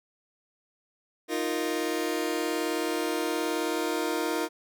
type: chord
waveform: sawtooth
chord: Eb suspended second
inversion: none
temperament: just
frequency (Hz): 311.1 / 350 / 466.7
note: Eb4 / F4 / Bb4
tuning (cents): 0 / +4 / +2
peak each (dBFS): -27 / -27 / -28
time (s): 1.28-4.49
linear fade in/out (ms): 50
effects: none